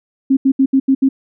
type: tone bursts at uneven times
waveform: sine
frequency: 268.2 Hz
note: C4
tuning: 43 cents sharp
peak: -8 dBFS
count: 6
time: 0.3-0.37 / 0.45-0.52 / 0.59-0.66 / 0.73-0.8 / 0.88-0.95 / 1.02-1.09 s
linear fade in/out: 10 ms
effects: none